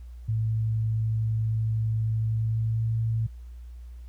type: tone with pitch glide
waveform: sine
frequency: 110.9 to 112.77 Hz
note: A2 to A2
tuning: +14 to +43 cents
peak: -23 dBFS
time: 0.28-3.27 s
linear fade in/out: 10 ms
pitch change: +29 cents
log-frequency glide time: 2.19-3.02 s
effects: added 60 Hz sine -39 dBFS peak until 4.08 s + pink hiss -66 dBFS RMS until 4.08 s